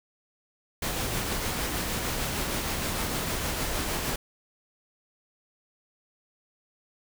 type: noise with tremolo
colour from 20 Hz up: pink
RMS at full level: -29 dBFS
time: 0.82-4.16 s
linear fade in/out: 5 ms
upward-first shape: sine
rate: 6.5 Hz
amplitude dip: 25%
effects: none